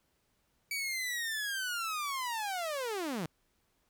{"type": "linear sweep", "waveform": "sawtooth", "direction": "down", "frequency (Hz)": [2292, 145.7], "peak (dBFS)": -30, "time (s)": [0.71, 3.26], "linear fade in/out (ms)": 2, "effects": ["pink hiss -75 dBFS RMS until 3.89 s"]}